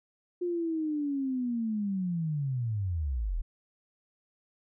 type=linear sweep; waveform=sine; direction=down; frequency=357.6 to 34.56 Hz; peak=-28 dBFS; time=0.41-3.42 s; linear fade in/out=10 ms; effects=none